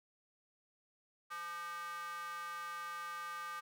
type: tone with high-pass filter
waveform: square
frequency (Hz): 172.2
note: F3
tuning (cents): -24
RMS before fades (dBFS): -44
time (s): 1.3-3.61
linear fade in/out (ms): 20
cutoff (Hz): 1300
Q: 8.8
effects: none